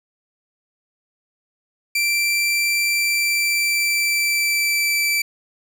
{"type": "tone with pitch glide", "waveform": "sawtooth", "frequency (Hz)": [2349, 2326], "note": ["D7", "D7"], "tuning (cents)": [0, -17], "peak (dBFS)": -14, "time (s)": [1.95, 5.22], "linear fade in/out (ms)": 5, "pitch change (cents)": -17, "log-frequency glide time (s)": [2.82, 4.99], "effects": []}